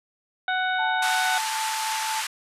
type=harmonic tone; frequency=743 Hz; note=F#5; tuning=7 cents sharp; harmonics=1 / 2 / 3 / 4 / 5; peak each=-26 / -25 / -35 / -41 / -33 dBFS; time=0.48-1.38 s; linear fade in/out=2 ms
type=tone with tremolo; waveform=sine; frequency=879 Hz; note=A5; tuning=2 cents flat; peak=-26 dBFS; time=0.78-2.22 s; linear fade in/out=20 ms; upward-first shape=triangle; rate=3.8 Hz; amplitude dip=30%
type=band-pass noise; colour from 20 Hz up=pink; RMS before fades=-30 dBFS; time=1.02-2.27 s; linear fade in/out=5 ms; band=1100 to 11000 Hz; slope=24 dB/octave
effects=resampled to 32000 Hz